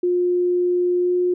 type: tone with pitch glide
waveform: sine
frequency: 356.1 to 358.4 Hz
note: F4 to F4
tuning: +34 to +45 cents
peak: -16 dBFS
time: 0.03-1.34 s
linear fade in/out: 5 ms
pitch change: +11 cents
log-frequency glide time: 1-1.13 s
effects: none